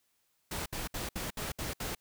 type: noise bursts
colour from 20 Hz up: pink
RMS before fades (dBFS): -37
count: 7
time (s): 0.51-1.95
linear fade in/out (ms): 5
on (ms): 150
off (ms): 65
effects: white hiss -75 dBFS RMS until 2 s